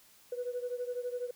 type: beating tone pair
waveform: sine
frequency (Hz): 488.3 / 500.3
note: B4 / B4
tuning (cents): -20 / +22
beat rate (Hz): 12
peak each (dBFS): -35 / -38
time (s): 0.32-1.31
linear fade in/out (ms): 5
effects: tanh soft clip ceiling -28 dBFS + white hiss -61 dBFS RMS until 1.35 s